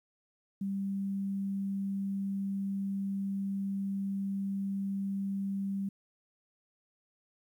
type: tone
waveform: sine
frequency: 196.4 Hz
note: G3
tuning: 4 cents sharp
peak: -31 dBFS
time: 0.61-5.89 s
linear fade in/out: 5 ms
effects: 11-bit